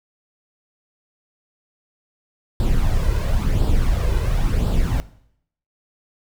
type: noise with flanger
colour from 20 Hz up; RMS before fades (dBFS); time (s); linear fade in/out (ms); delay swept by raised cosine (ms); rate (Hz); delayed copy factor
brown; -18; 2.6-5; 0; 0.23 to 2.03; 0.96; +0.6
effects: noise-tail reverb RT60 0.7 s tail -18 dB re dry